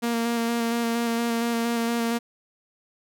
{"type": "tone with vibrato", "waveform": "sawtooth", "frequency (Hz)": 233.1, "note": "A#3", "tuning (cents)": 0, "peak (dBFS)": -19, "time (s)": [0.02, 2.19], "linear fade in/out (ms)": 20, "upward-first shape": "square", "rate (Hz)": 4.3, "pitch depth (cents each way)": 15, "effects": []}